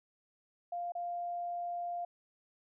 sine tone with dropouts, 698.5 Hz, F5, in tune, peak -35 dBFS, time 0.72-2.05 s, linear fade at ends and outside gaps 5 ms, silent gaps 0.921-0.951 s, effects none

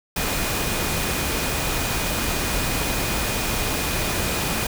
sine tone in noise, 2463 Hz, D#7, 18 cents flat, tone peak -34 dBFS, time 0.16-4.67 s, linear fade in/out 5 ms, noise pink, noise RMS -24 dBFS, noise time 0.16-4.67 s, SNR -13 dB, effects none

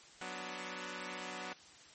5% pulse chord, B minor, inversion second, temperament equal with one note detuned, 185 / 246.9 / 292.8 Hz, F#3 / B3 / D4, 0 / 0 / -5 cents, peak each -34 / -35 / -36 dBFS, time 0.21-1.53 s, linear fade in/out 2 ms, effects white hiss -58 dBFS RMS until 1.94 s + MP3 32 kbps

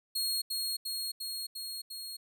sawtooth tone with echo, 4280 Hz, C8, 38 cents sharp, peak -27 dBFS, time 0.15-0.42 s, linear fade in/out 10 ms, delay 350 ms, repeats 5, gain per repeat -2 dB, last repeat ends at 2.17 s, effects none

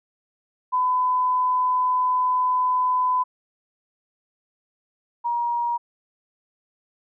sine tone pair in turn, 1006 / 949.5 Hz, B5 / A#5, +32 / +32 cents, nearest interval minor second, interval 100 cents, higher first, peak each -18 / -21 dBFS, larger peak first, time 0.72-3.24 / 5.24-5.78 s, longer first, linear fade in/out 20 ms, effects none

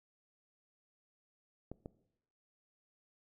clicks, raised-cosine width 2 ms, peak -30 dBFS, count 2, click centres 1.716 / 1.859 s, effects noise-tail reverb RT60 0.8 s tail -19 dB re dry

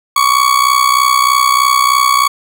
40% pulse tone with amplitude modulation, 1122 Hz, C#6, 21 cents sharp, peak -4 dBFS, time 0.16-2.28 s, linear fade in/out 5 ms, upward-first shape sine, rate 63.2 Hz, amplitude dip 75%, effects none

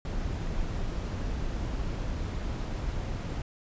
brown noise, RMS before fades -32 dBFS, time 0.05-3.42 s, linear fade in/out 2 ms, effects resampled to 16000 Hz

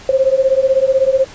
sine beating tone pair, 523.3 / 539.3 Hz, C5 / C#5, 0 / -48 cents, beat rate 16 Hz, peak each -13 dBFS, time 0.09-1.25 s, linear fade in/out 2 ms, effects pink hiss -37 dBFS RMS until 1.34 s + resampled to 16000 Hz

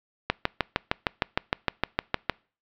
click train, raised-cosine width 0.3 ms, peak -5 dBFS, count 14, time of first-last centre 0.3-2.297 s, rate 6.51 Hz, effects noise-tail reverb RT60 0.4 s tail -26 dB re dry + low-pass 4000 Hz 12 dB/octave

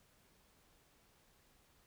silence, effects pink hiss -70 dBFS RMS until 1.86 s

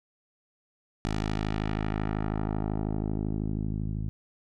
10% pulse tone with low-pass filter sweep, 52.8 Hz, G#1, 29 cents sharp, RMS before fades -30 dBFS, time 1.05-4.09 s, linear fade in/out 0 ms, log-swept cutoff 6800 to 140 Hz, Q 0.9, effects none

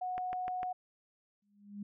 sine tone, 733 Hz, F#5, 16 cents flat, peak -34 dBFS, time 0.01-0.73 s, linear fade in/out 10 ms
click train, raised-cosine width 0.5 ms, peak -27 dBFS, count 4, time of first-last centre 0.18-0.631 s, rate 6.65 Hz
sine tone with exponential growth, 203.7 Hz, G#3, 33 cents flat, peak -37 dBFS, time 1.42-1.83 s, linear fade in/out 5 ms, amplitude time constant 87 ms
effects none

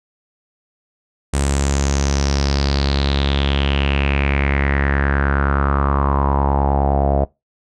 sawtooth tone with low-pass filter sweep, 69.7 Hz, C#2, 10 cents sharp, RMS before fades -17 dBFS, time 1.33-7.25 s, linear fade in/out 10 ms, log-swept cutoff 8500 to 650 Hz, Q 5.5, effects noise-tail reverb RT60 0.2 s tail -22 dB re dry

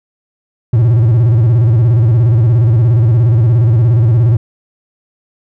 triangle tone with vibrato, 115.5 Hz, A#2, 16 cents flat, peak -4 dBFS, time 0.73-4.37 s, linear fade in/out 5 ms, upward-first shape square, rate 17 Hz, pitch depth 120 cents each way, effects none

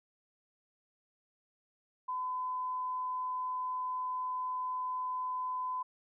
sine tone, 1012 Hz, B5, 42 cents sharp, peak -33 dBFS, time 2.08-5.83 s, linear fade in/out 10 ms, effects none

